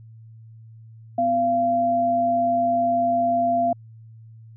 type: tone pair together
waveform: sine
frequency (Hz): 250.8 / 687.2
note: B3 / F5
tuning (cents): +27 / -28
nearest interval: octave + perfect fourth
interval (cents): 1745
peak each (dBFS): -27 / -18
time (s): 1.18-3.73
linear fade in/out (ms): 5
effects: added 112 Hz sine -42 dBFS peak until 4.56 s